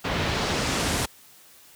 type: noise with low-pass filter sweep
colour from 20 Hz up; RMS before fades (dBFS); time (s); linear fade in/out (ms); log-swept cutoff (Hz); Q
pink; -25; 0.04-1.06; 10; 3000 to 11000; 0.91
effects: white hiss -52 dBFS RMS until 1.75 s + high-pass 60 Hz 12 dB/octave